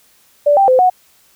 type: tone with pitch steps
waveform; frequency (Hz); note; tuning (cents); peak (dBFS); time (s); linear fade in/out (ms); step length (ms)
sine; 583 / 785 / 513 / 735; D5 / G5 / C5 / F#5; -13 / +2 / -34 / -12; -7; 0.46-0.9; 10; 110
effects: white hiss -52 dBFS RMS until 1.35 s